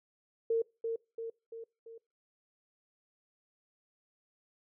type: tone with echo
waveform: sine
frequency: 456.1 Hz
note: A#4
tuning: 38 cents flat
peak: -26 dBFS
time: 0.5-0.62 s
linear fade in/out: 5 ms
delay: 340 ms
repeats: 4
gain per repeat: -5 dB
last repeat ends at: 1.98 s
effects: noise-tail reverb RT60 0.3 s tail -25 dB re dry